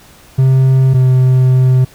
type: tone pair in turn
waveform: triangle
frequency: 131.9 / 128.81 Hz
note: C3 / C3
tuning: +14 / -27 cents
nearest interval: unison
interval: 41 cents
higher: first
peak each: -4 dBFS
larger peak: neither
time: 0.38-0.94 / 0.94-1.85 s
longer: second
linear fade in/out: 10 ms
effects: pink hiss -42 dBFS RMS until 1.94 s